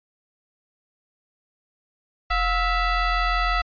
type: ring-modulated tone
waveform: 25% pulse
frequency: 672 Hz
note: E5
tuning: 33 cents sharp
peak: -13 dBFS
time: 2.3-3.62 s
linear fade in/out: 10 ms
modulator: 629 Hz
effects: resampled to 11025 Hz